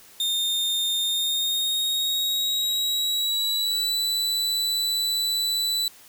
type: tone with pitch glide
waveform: 40% pulse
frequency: 3645 to 3975 Hz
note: A#7 to B7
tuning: -40 to +10 cents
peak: -21 dBFS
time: 0.2-5.88 s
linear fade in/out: 2 ms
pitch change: +150 cents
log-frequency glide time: 1.01-4 s
effects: white hiss -50 dBFS RMS until 6.08 s